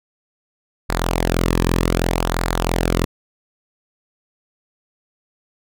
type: tone with flanger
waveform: sawtooth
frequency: 43 Hz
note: F1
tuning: 26 cents flat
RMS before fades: -19 dBFS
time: 0.89-3.05 s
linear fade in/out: 10 ms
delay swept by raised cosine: 0.33 to 1.43 ms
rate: 0.65 Hz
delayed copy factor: -0.6
effects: none